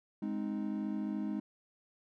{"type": "chord", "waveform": "triangle", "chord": "Ab major", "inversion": "none", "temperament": "equal", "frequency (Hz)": [207.7, 261.6, 311.1], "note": ["Ab3", "C4", "Eb4"], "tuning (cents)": [0, 0, 0], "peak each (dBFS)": [-34, -39, -37], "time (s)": [0.22, 1.4], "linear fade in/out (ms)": 5, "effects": []}